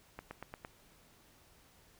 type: accelerating click train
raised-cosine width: 0.5 ms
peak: -28 dBFS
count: 5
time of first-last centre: 0.19-0.649 s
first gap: 120 ms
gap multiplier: 0.97
effects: pink hiss -64 dBFS RMS until 1.99 s